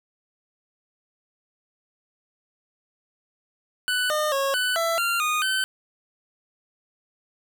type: tone with pitch steps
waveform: 25% pulse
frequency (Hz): 1492 / 608 / 548 / 1496 / 666 / 1386 / 1232 / 1531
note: F#6 / D#5 / C#5 / F#6 / E5 / F6 / D#6 / G6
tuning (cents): +14 / -40 / -20 / +19 / +18 / -14 / -17 / -41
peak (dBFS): -18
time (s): 3.88-5.64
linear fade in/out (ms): 0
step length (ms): 220
effects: none